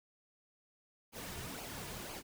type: noise with flanger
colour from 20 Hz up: pink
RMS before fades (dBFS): -45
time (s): 1.12-2.23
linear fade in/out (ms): 50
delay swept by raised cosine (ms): 0.53 to 3.83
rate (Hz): 2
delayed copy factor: -0.6
effects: none